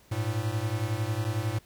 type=beating tone pair; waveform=square; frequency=103.83 / 114.83 Hz; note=G#2 / A#2; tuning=0 / -26 cents; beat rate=11 Hz; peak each=-31 dBFS; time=0.11-1.59 s; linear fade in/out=10 ms; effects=pink hiss -59 dBFS RMS until 1.65 s